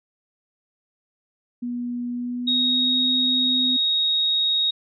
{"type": "tone with pitch glide", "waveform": "sine", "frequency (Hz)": [242.6, 251.3], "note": ["B3", "B3"], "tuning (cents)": [-31, 30], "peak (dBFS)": -25, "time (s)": [1.62, 3.77], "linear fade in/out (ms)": 10, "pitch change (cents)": 61, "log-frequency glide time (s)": [2.09, 3.03]}
{"type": "tone", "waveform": "sine", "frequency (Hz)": 3761, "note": "A#7", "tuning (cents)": 15, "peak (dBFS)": -18, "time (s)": [2.47, 4.71], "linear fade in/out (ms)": 10}
{"effects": []}